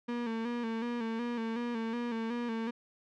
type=tone with vibrato; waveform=35% pulse; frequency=232.5 Hz; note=A#3; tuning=4 cents flat; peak=-31 dBFS; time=0.08-2.71 s; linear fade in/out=10 ms; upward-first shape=square; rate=2.7 Hz; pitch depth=51 cents each way; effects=low-pass 3000 Hz 12 dB/octave